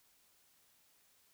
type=silence; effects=white hiss -70 dBFS RMS until 1.33 s